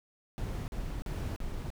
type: noise bursts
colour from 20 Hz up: brown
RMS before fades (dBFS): -36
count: 4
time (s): 0.38-1.703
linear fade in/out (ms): 0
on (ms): 300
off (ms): 41
effects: none